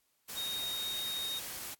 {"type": "tone in noise", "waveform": "sine", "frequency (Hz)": 3729, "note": "A#7", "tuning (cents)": 0, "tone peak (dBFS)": -35, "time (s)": [0.36, 1.4], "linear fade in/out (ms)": 20, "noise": "white", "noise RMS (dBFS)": -42, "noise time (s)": [0.28, 1.75], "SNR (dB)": 4, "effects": ["white hiss -75 dBFS RMS until 1.79 s", "AAC 64 kbps"]}